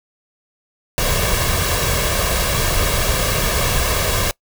pink noise with comb filter, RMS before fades -18 dBFS, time 0.98-4.31 s, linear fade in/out 0 ms, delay 1.8 ms, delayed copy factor +0.6, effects noise-tail reverb RT60 0.1 s tail -23 dB re dry

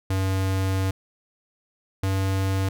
square tone pair in turn, 95.4 / 96.17 Hz, G2 / G2, -47 / -33 cents, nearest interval unison, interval 14 cents, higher second, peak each -22 dBFS, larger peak neither, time 0.1-0.91 / 2.03-2.69 s, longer first, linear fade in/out 5 ms, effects none

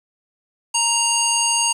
harmonic tone, 932.3 Hz, A#5, in tune, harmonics 1 / 3 / 5 / 7 / 9 / 10, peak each -23 / -22 / -26 / -22 / -23 / -26 dBFS, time 0.74-1.73 s, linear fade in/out 10 ms, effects 7-bit

